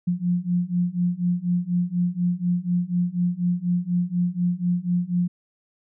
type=beating tone pair; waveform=sine; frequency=174.61 / 178.71 Hz; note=F3 / F3; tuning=0 / +40 cents; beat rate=4.1 Hz; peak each=-24 / -23 dBFS; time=0.07-5.28 s; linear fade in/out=10 ms; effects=none